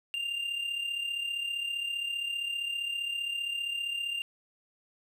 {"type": "tone with amplitude modulation", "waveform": "triangle", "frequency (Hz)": 2794, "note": "F7", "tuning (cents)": 0, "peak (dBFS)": -27, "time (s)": [0.14, 4.22], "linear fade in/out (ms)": 0, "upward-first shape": "sine", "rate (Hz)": 35.2, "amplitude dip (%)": 55, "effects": []}